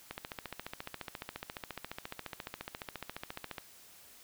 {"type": "click train", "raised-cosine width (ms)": 0.3, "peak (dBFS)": -23, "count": 51, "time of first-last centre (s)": [0.11, 3.582], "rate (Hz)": 14.4, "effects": ["white hiss -57 dBFS RMS until 4.23 s"]}